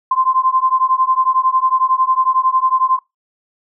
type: beating tone pair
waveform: sine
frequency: 1036 / 1047 Hz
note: C6 / C6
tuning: -17 / +1 cents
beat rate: 11 Hz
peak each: -15 dBFS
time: 0.11-2.99 s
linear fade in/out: 5 ms
effects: noise-tail reverb RT60 0.2 s tail -24 dB re dry